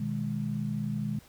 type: chord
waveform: sine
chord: G# minor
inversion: first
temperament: equal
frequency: 123.47 / 155.56 / 207.7 Hz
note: B2 / D#3 / G#3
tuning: 0 / 0 / 0 cents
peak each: -35 / -34 / -32 dBFS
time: 0-1.19 s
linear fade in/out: 5 ms
effects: pink hiss -57 dBFS RMS until 1.28 s